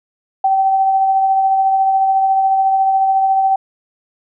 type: tone with tremolo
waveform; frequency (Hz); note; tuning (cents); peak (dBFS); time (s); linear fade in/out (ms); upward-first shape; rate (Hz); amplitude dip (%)
sine; 772; G5; -27; -9; 0.44-3.56; 5; triangle; 14; 35
effects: none